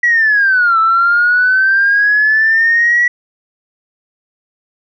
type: linear two-way sweep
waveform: sine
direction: down then up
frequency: 1944 to 1313 to 1944 Hz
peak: -7 dBFS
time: 0.03-3.08 s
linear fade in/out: 5 ms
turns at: 0.79 s
effects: tanh soft clip ceiling -3 dBFS